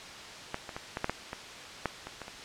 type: clicks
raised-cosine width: 0.5 ms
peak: -17 / -24 / -21 / -17 / -13 / -14 / -21 / -13 / -24 / -24 / -28 dBFS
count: 11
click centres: 0.544 / 0.692 / 0.765 / 0.971 / 1.044 / 1.096 / 1.331 / 1.857 / 2.07 / 2.217 / 2.281 s
effects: white hiss -44 dBFS RMS until 2.44 s + low-pass 5000 Hz 12 dB/octave